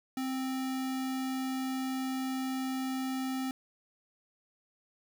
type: tone with sample-and-hold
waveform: sine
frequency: 261.6 Hz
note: C4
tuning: in tune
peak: -31 dBFS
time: 0.17-3.51 s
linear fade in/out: 2 ms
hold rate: 1050 Hz
effects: none